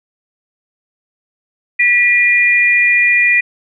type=tone pair together; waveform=sine; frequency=1952.4 / 2418 Hz; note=B6 / D7; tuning=-20 / +50 cents; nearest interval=major third; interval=370 cents; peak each=-11 dBFS; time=1.79-3.41 s; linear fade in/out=10 ms; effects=none